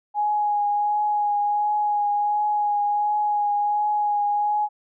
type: tone with vibrato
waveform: sine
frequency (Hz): 830.6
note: G#5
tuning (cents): 0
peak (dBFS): -19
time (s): 0.14-4.69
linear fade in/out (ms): 50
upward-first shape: triangle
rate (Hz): 1.4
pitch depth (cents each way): 19
effects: none